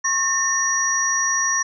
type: tone cluster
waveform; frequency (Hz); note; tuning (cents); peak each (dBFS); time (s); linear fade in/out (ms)
sine; 1088 / 1814 / 5780; C#6 / A#6 / F#8; -33 / -48 / -41; -25 / -23 / -20; 0.04-1.63; 10
effects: none